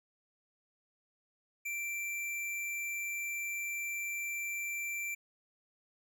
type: tone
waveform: square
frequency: 2349 Hz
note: D7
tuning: in tune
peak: -36 dBFS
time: 1.65-5.15 s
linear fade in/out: 10 ms
effects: none